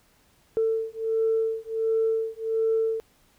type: beating tone pair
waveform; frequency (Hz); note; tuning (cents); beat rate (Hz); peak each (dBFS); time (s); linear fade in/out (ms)
sine; 446.3 / 447.7; A4 / A4; +25 / +30; 1.4; -25; 0.57-3; 0
effects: tanh soft clip ceiling -15 dBFS + pink hiss -62 dBFS RMS until 3.38 s